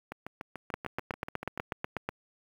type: two click trains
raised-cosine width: 0.5 ms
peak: -23 / -16 dBFS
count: 11 / 12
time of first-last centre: 0.12-1.576 / 0.74-2.09 s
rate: 6.87 / 8.15 Hz
effects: high-pass 60 Hz 12 dB/octave + 8-bit